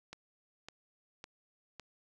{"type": "click train", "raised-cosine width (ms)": 0.2, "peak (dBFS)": -28, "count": 4, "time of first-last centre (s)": [0.13, 1.797], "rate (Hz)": 1.8, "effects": []}